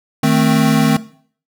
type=chord; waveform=square; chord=A diminished; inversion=second; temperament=equal; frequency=155.56 / 220 / 261.6 Hz; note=Eb3 / A3 / C4; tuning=0 / 0 / 0 cents; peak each=-16 dBFS; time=0.23-0.97 s; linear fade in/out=5 ms; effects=noise-tail reverb RT60 0.5 s tail -17 dB re dry